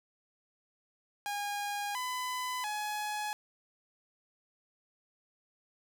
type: tone with pitch steps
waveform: sawtooth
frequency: 817 / 1005 / 842 Hz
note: G#5 / B5 / G#5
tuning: -29 / +30 / +24 cents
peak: -30 dBFS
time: 1.26-3.33 s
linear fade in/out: 0 ms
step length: 690 ms
effects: none